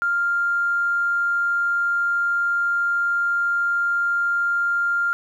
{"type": "tone with tanh clipping", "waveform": "triangle", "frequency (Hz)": 1396.9, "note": "F6", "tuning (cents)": 0, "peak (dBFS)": -18, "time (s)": [0.02, 5.13], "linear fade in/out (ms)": 0, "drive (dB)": 3, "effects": []}